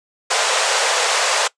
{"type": "band-pass noise", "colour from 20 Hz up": "pink", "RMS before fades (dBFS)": -18, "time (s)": [0.3, 1.48], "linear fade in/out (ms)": 10, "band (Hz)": [480, 8800], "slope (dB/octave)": 48, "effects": ["noise-tail reverb RT60 0.1 s tail -20 dB re dry"]}